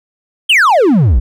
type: exponential sweep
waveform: triangle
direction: down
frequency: 3263 to 50 Hz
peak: -4 dBFS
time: 0.49-1.2 s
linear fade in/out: 10 ms
effects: none